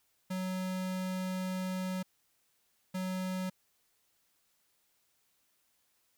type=tone bursts at uneven times; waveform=square; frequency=185.7 Hz; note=F#3; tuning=7 cents sharp; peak=-34 dBFS; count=2; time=0.3-2.03 / 2.94-3.5 s; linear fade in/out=10 ms; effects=white hiss -74 dBFS RMS until 6.17 s